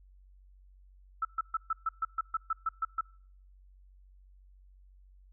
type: tone bursts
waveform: sine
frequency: 1318.5 Hz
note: E6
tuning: in tune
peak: -27 dBFS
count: 12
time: 1.22-3.01 s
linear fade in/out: 5 ms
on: 30 ms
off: 130 ms
effects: noise-tail reverb RT60 0.6 s tail -25 dB re dry + added 47 Hz sine -55 dBFS peak until 5.32 s